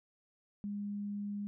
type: tone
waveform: sine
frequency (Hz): 204.1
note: G#3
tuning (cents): -30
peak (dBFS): -36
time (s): 0.64-1.47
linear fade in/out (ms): 0
effects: none